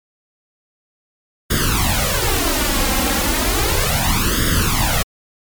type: noise with flanger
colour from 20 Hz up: pink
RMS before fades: -17 dBFS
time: 1.5-5.03 s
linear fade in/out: 10 ms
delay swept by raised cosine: 0.59 to 3.79 ms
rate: 0.34 Hz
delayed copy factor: +0.95
effects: MP3 96 kbps